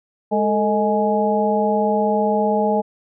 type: harmonic tone with a mistuned harmonic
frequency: 209 Hz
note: G#3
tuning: 11 cents sharp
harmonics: 1 / 2 / 3 / 4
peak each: -21 / -21 / -21 / -21 dBFS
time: 0.31-2.82 s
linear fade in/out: 20 ms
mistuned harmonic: 2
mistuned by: +97 cents
effects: none